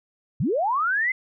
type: linear sweep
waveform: sine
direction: up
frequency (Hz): 98 to 2093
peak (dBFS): -20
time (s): 0.4-1.12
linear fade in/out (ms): 5
effects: none